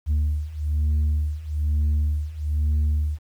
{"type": "beating tone pair", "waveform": "sine", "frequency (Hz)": [74.4, 75.5], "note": ["D2", "D2"], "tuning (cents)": [23, 48], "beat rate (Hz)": 1.1, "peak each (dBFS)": [-22, -20], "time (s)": [0.06, 3.19], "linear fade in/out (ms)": 50, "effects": ["tanh soft clip ceiling -17 dBFS", "9-bit"]}